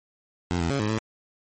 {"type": "tone with pitch steps", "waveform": "15% pulse", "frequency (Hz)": [88, 83.4, 139.1, 106, 110.1], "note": ["F2", "E2", "C#3", "G#2", "A2"], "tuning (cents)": [14, 21, 6, 36, 2], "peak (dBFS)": -17, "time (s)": [0.51, 0.985], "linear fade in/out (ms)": 0, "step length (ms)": 95, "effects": ["MP3 32 kbps"]}